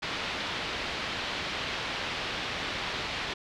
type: low-pass noise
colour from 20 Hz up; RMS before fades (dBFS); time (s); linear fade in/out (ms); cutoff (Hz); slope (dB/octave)
white; -34; 0.02-3.34; 10; 3900; 24
effects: none